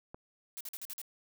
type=click; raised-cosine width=1 ms; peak=-30 dBFS; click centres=0.145 s
type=noise bursts; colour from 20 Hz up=blue; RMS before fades=-42 dBFS; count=6; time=0.57-1.016 s; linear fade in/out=0 ms; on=36 ms; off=46 ms
effects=none